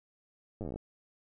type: slowing click train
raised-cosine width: 2 ms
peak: -26 dBFS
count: 12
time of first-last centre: 0.61-0.76 s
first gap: 9 ms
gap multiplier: 1.08
effects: none